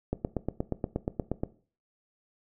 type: click train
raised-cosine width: 2 ms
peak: -15 dBFS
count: 12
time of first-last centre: 0.13-1.435 s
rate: 8.43 Hz
effects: noise-tail reverb RT60 0.4 s tail -17 dB re dry